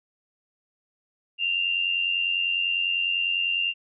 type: tone pair together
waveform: sine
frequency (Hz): 2704 / 2794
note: E7 / F7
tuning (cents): +43 / 0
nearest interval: minor second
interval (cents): 57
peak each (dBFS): -30 / -23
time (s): 1.38-3.74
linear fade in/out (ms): 50
effects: none